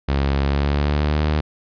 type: tone with pitch glide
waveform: sawtooth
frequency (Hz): 69.3 to 76.01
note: C#2 to D#2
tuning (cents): 0 to -40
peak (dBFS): -13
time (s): 0.08-1.41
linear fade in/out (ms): 10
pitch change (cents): +160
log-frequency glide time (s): 0.42-1.22
effects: resampled to 11025 Hz